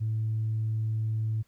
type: tone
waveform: sine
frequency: 110 Hz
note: A2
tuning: in tune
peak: -25 dBFS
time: 0-1.43 s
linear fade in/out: 20 ms
effects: tanh soft clip ceiling -22 dBFS + pink hiss -69 dBFS RMS until 1.47 s